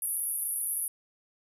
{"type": "band-pass noise", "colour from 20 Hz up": "pink", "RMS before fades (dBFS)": -32, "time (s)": [0.02, 0.88], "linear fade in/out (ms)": 2, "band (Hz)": [10000, 12000], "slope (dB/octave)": 96, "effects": []}